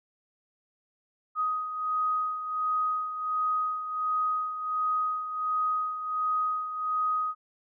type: beating tone pair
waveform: sine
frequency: 1252 / 1253.4 Hz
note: D#6 / D#6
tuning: +10 / +12 cents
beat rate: 1.4 Hz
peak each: -27 / -34 dBFS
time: 1.35-7.35 s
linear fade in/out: 50 ms
effects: none